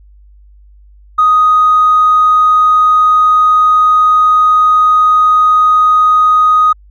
triangle tone with tanh clipping, 1248 Hz, D#6, 5 cents sharp, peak -5 dBFS, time 1.18-6.73 s, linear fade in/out 10 ms, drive 4 dB, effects added 50 Hz sine -38 dBFS peak until 6.9 s

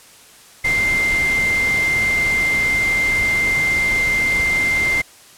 sine tone in noise, 2093 Hz, C7, in tune, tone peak -15 dBFS, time 0.64-5.02 s, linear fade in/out 10 ms, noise pink, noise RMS -27 dBFS, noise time 0.64-5.02 s, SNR +9 dB, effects white hiss -45 dBFS RMS until 5.37 s + low-pass 11000 Hz 12 dB/octave

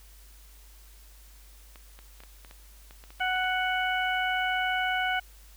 clicks, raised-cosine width 0.3 ms, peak -32 dBFS, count 12, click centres 1.758 / 1.99 / 2.204 / 2.236 / 2.448 / 2.511 / 2.909 / 3.039 / 3.105 / 3.198 / 3.36 / 3.442 s
harmonic tone, 741 Hz, F#5, 2 cents sharp, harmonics 1 / 2 / 3 / 4, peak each -29 / -29 / -33 / -35 dBFS, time 3.2-5.2 s, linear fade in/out 10 ms
effects added 50 Hz sine -50 dBFS peak until 5.56 s + white hiss -57 dBFS RMS until 5.56 s

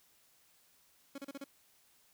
30% pulse tone bursts, 277.2 Hz, C#4, in tune, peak -39 dBFS, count 5, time 1.15-1.442 s, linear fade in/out 5 ms, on 32 ms, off 33 ms, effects white hiss -68 dBFS RMS until 2.13 s

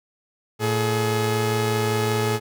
sawtooth tone pair together, 112.33 / 424.1 Hz, A2 / G#4, +36 / +36 cents, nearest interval octave + major seventh, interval 2300 cents, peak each -19 dBFS, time 0.59-2.4 s, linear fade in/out 50 ms, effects none

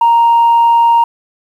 sine tone, 932.3 Hz, A#5, in tune, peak -4 dBFS, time 0.01-1.04 s, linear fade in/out 5 ms, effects tanh soft clip ceiling -3 dBFS + 7-bit

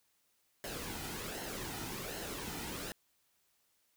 pink noise with flanger, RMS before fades -42 dBFS, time 0.64-2.92 s, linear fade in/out 0 ms, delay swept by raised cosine 0.84 to 1.84 ms, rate 1.3 Hz, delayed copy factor -0.55, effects white hiss -75 dBFS RMS until 3.96 s

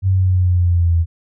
sine linear sweep, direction down, 96 to 82.7 Hz, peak -11 dBFS, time 0.02-1.06 s, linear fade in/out 50 ms, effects none

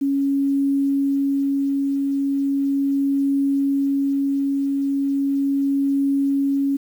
sine tone with tremolo, 277.2 Hz, C#4, in tune, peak -16 dBFS, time 0.01-6.77 s, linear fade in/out 10 ms, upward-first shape triangle, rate 0.37 Hz, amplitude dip 25%, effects 8-bit

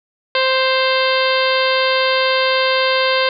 harmonic tone with a mistuned harmonic, 523 Hz, C5, 1 cent flat, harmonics 1 / 2 / 3 / 4 / 5 / 6 / 7 / 8 / 9, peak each -17 / -20 / -22 / -23 / -24 / -25 / -25 / -26 / -27 dBFS, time 0.35-3.29 s, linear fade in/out 2 ms, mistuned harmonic 5, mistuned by +27 cents, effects none

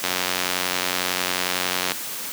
click train, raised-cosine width 0.2 ms, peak -4 dBFS, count 172, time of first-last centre 0.04-1.919 s, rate 91 Hz, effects white hiss -31 dBFS RMS until 2.32 s + high-pass 150 Hz 12 dB/octave

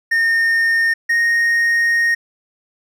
triangle tone pair in turn, 1830 / 1859.8 Hz, A#6 / A#6, -32 / -5 cents, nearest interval unison, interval 27 cents, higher second, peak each -11 dBFS, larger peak neither, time 0.11-0.94 / 1.09-2.15 s, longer second, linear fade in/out 10 ms, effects none

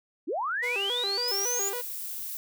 sine linear sweep, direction up, 246.6 to 7040 Hz, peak -27 dBFS, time 0.27-1.7 s, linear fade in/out 20 ms
sawtooth tone with vibrato, 440 Hz, A4, in tune, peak -29 dBFS, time 0.62-1.82 s, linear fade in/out 20 ms, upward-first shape square, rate 3.6 Hz, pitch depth 180 cents each way
violet noise, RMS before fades -36 dBFS, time 1.28-2.37 s, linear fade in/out 0 ms
effects none

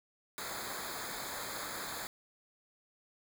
pink noise with comb filter, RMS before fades -41 dBFS, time 0.38-2.07 s, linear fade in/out 0 ms, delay 0.35 ms, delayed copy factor -0.9, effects none

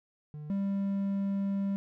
triangle tone pair in turn, 150 / 197.45 Hz, D3 / G3, +37 / +13 cents, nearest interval perfect fourth, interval 476 cents, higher second, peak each -37 / -26 dBFS, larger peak second, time 0.34-0.5 / 0.5-1.76 s, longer second, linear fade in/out 0 ms, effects none

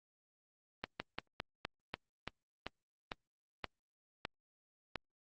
slowing click train, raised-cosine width 0.3 ms, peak -21 dBFS, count 12, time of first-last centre 0.84-4.957 s, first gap 160 ms, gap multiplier 1.16, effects Opus 24 kbps

